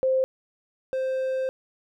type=tone pair in turn; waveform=sine / triangle; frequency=523.3 / 523.3 Hz; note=C5 / C5; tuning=0 / 0 cents; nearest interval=unison; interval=0 cents; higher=neither; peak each=-19 / -22 dBFS; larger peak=first; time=0.03-0.24 / 0.93-1.49 s; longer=second; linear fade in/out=0 ms; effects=none